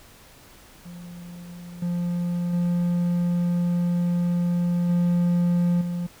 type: tone with level steps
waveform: triangle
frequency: 174.61 Hz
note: F3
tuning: in tune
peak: -35 / -21 / -18 / -16 / -23 dBFS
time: 0.85-6.07 s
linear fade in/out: 10 ms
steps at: 1.82 / 2.53 / 4.89 / 5.81 s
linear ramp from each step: 5 ms
effects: pink hiss -50 dBFS RMS until 6.2 s